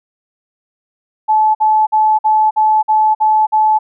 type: tone bursts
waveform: sine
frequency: 864 Hz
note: A5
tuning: 32 cents flat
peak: -8 dBFS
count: 8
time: 1.28-3.79 s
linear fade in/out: 20 ms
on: 270 ms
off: 50 ms
effects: none